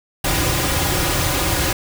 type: noise with comb filter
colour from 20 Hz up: pink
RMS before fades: -19 dBFS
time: 0.24-1.73 s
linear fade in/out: 5 ms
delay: 4.5 ms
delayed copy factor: -0.8
effects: none